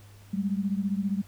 sine beating tone pair, 194 / 209 Hz, G3 / G#3, -18 / +11 cents, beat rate 15 Hz, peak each -27 / -30 dBFS, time 0.33-1.22 s, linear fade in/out 10 ms, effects added 101 Hz sine -49 dBFS peak until 1.27 s + pink hiss -57 dBFS RMS until 1.27 s

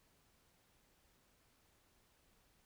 silence, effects pink hiss -73 dBFS RMS until 2.65 s

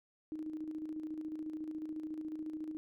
sine tone with tremolo, 311.1 Hz, D#4, in tune, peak -37 dBFS, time 0.32-2.77 s, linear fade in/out 0 ms, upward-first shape square, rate 14 Hz, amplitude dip 45%, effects none

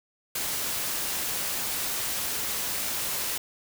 white noise, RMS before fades -30 dBFS, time 0.35-3.38 s, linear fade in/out 5 ms, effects none

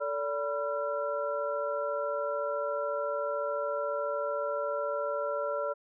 sine tone cluster, 443.1 / 577 / 984 / 1362 Hz, A4 / D5 / B5 / F6, +12 / -31 / -7 / -44 cents, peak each -38 / -31 / -40 / -36 dBFS, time 0-5.74 s, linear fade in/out 20 ms, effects none

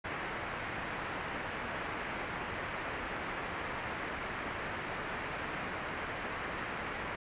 white low-pass noise, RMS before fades -39 dBFS, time 0.04-7.16 s, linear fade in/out 10 ms, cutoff 2200 Hz, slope 24 dB/octave, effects resampled to 8000 Hz

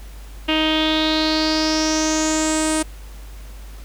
sawtooth tone with low-pass filter sweep, 313.1 Hz, D#4, 11 cents sharp, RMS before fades -19 dBFS, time 0.48-2.83 s, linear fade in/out 10 ms, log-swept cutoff 2900 to 9000 Hz, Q 6.4, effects added 50 Hz sine -34 dBFS peak until 3.84 s + pink hiss -46 dBFS RMS until 3.84 s

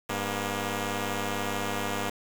5% pulse tone pair together, 100.32 / 238.6 Hz, G2 / A#3, +41 / +41 cents, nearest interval octave + minor third, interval 1500 cents, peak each -21 dBFS, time 0.09-2.1 s, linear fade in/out 5 ms, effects 7-bit

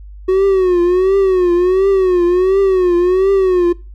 triangle tone with vibrato, 370 Hz, F#4, in tune, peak -7 dBFS, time 0.28-3.73 s, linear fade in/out 10 ms, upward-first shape triangle, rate 1.4 Hz, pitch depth 120 cents each way, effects noise-tail reverb RT60 0.3 s tail -21 dB re dry + added 50 Hz sine -31 dBFS peak until 3.94 s

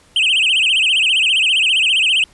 triangle tone with vibrato, 2823 Hz, F7, 18 cents sharp, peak -10 dBFS, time 0.16-2.24 s, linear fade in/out 2 ms, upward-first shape sine, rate 15 Hz, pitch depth 210 cents each way, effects pink hiss -50 dBFS RMS until 2.33 s + resampled to 24000 Hz

